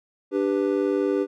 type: chord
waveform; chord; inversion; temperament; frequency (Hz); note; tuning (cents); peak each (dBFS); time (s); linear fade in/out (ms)
triangle; G major; second; equal with one note detuned; 293.7 / 393.8 / 493.9; D4 / G4 / B4; 0 / +8 / 0; -23 / -21 / -25; 0.31-1.27; 50
effects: none